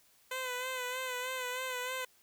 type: tone with vibrato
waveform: 10% pulse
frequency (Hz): 507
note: B4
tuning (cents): +45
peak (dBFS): -27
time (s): 0.31-2.05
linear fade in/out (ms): 5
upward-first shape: sine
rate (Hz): 3.2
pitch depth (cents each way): 41
effects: white hiss -66 dBFS RMS until 2.22 s